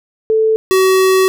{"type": "tone pair in turn", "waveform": ["sine", "square"], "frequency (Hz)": [440.1, 377.8], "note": ["A4", "F#4"], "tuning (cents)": [0, 36], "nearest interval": "minor third", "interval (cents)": 264, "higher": "first", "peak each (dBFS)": -9, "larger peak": "neither", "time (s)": [[0.3, 0.56], [0.71, 1.28]], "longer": "second", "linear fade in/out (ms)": 0, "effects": []}